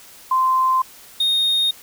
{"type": "tone pair in turn", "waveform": ["sine", "triangle"], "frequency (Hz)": [1039, 3703], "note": ["C6", "A#7"], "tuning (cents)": [-12, -12], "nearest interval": "octave + minor seventh", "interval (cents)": 2200, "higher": "second", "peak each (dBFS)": -14, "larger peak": "neither", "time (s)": [[0.31, 0.82], [1.2, 1.71]], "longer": "neither", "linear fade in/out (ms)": 5, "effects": ["white hiss -44 dBFS RMS until 1.82 s"]}